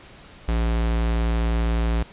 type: tone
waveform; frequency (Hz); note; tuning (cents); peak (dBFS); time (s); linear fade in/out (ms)
square; 57; A#1; -38; -20; 0.48-2.03; 5
effects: pink hiss -46 dBFS RMS until 2.12 s + resampled to 8000 Hz